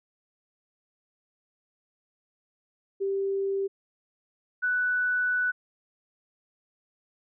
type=tone pair in turn; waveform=sine; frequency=392 / 1486.4 Hz; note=G4 / F#6; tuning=0 / +7 cents; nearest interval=octave + major seventh; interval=2307 cents; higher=second; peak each=-25 / -23 dBFS; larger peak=second; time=3-3.68 / 4.62-5.52 s; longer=second; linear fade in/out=20 ms; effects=none